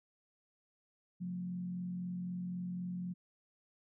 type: tone with frequency modulation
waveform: sine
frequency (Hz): 179.6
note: F3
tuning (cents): +49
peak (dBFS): -37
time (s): 1.2-3.14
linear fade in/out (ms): 20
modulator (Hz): 43.9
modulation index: 0.41
effects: none